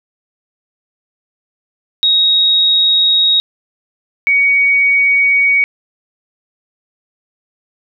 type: tone pair in turn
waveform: sine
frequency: 3777 / 2246 Hz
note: A#7 / C#7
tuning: +22 / +22 cents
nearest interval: major sixth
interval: 900 cents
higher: first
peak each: -8 dBFS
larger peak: neither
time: 2.03-3.4 / 4.27-5.64 s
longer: neither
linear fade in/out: 0 ms
effects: none